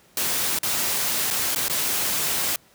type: noise with dropouts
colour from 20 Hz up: white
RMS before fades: -24 dBFS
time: 0.17-2.56 s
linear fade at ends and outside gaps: 2 ms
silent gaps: 0.588-0.631 / 1.304-1.309 / 1.549-1.559 / 1.683-1.697 s
effects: pink hiss -56 dBFS RMS until 2.74 s + high-pass 80 Hz 12 dB/octave